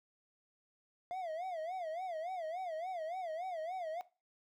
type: tone with vibrato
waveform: triangle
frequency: 688 Hz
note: F5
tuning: 26 cents flat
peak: -36 dBFS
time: 1.11-4.01 s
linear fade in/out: 0 ms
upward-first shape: sine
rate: 3.5 Hz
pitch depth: 170 cents each way
effects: noise-tail reverb RT60 0.3 s tail -18 dB re dry